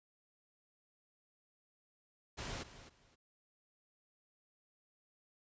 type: noise with echo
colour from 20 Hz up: pink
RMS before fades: -43 dBFS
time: 2.37-2.64 s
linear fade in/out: 20 ms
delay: 260 ms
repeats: 2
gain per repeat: -13 dB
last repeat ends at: 3.16 s
effects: resampled to 16000 Hz